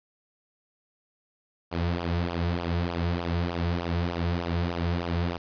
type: tone with flanger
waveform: sawtooth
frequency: 86 Hz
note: F2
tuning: 26 cents flat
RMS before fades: -28 dBFS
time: 1.71-5.38 s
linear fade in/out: 20 ms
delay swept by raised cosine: 0.47 to 3.77 ms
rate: 3.3 Hz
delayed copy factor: -0.75
effects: resampled to 11025 Hz + 9-bit